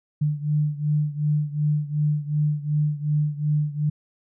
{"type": "beating tone pair", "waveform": "sine", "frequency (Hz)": [148.7, 151.4], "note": ["D3", "D#3"], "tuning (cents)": [22, -47], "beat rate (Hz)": 2.7, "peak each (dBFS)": [-22, -25], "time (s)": [0.21, 3.9], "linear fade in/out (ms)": 10, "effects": []}